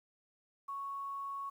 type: tone with quantisation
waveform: sine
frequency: 1108.7 Hz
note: C#6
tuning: in tune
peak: -38 dBFS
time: 0.68-1.5 s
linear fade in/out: 10 ms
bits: 11
effects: none